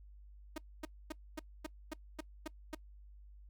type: tone bursts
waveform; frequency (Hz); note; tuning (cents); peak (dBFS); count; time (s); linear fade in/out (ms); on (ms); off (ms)
sawtooth; 311.1; D#4; 0; -35; 9; 0.56-2.749; 5; 21; 250
effects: noise-tail reverb RT60 0.1 s tail -22 dB re dry + added 50 Hz sine -53 dBFS peak until 3.49 s